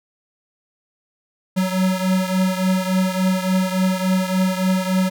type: beating tone pair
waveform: square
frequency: 185.7 / 189.2 Hz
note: F#3 / F#3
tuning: +7 / +39 cents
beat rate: 3.5 Hz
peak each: -19 / -23 dBFS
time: 1.56-5.1 s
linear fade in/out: 20 ms
effects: none